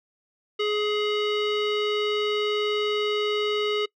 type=tone with low-pass filter; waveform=square; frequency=419.9 Hz; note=G#4; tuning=19 cents sharp; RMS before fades=-25 dBFS; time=0.59-3.86 s; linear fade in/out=10 ms; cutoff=3300 Hz; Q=3.6; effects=noise-tail reverb RT60 0.1 s tail -24 dB re dry